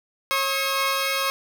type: tone cluster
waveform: 15% pulse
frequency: 544 / 1086 / 1273 Hz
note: C#5 / C#6 / D#6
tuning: -33 / -36 / +39 cents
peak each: -20 dBFS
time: 0.31-1.3 s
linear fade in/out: 0 ms
effects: none